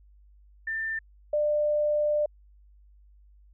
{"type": "tone pair in turn", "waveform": "sine", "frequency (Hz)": [1788, 596.7], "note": ["A6", "D5"], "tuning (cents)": [27, 27], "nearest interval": "octave + perfect fifth", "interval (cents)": 1900, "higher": "first", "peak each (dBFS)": [-28, -22], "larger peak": "second", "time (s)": [[0.67, 0.99], [1.33, 2.26]], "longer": "second", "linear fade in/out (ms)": 5, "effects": ["added 50 Hz sine -53 dBFS peak until 3.53 s"]}